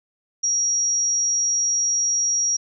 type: tone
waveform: sine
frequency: 5680 Hz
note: F8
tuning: 28 cents sharp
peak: -18 dBFS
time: 0.43-2.57 s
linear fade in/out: 10 ms
effects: none